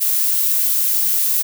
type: noise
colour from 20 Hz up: violet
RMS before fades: -17 dBFS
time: 0-1.43 s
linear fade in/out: 20 ms
effects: none